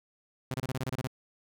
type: tone bursts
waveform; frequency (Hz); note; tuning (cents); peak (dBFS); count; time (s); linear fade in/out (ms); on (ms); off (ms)
sawtooth; 130; C3; -11; -27; 10; 0.51-1.073; 2; 32; 27
effects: none